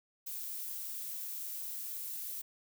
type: noise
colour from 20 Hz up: violet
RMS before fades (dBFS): -41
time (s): 0.26-2.42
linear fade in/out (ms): 10
effects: none